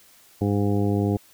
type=harmonic tone; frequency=101.5 Hz; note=G#2; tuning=39 cents flat; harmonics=1 / 2 / 3 / 4 / 5 / 7 / 8; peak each=-23 / -25 / -26 / -28 / -33 / -35 / -39 dBFS; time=0.41-1.17 s; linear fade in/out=5 ms; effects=white hiss -54 dBFS RMS until 1.33 s